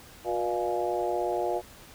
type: harmonic tone with a mistuned harmonic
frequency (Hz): 120.2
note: B2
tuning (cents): -46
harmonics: 3 / 4 / 5 / 6 / 7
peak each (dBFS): -31 / -33 / -33 / -31 / -35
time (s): 0.24-1.62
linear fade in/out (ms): 50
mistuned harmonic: 6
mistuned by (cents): -56
effects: pink hiss -50 dBFS RMS until 1.94 s